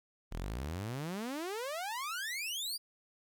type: exponential sweep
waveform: sawtooth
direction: up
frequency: 36.71 to 4900 Hz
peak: -33 dBFS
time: 0.31-2.78 s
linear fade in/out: 20 ms
effects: 12-bit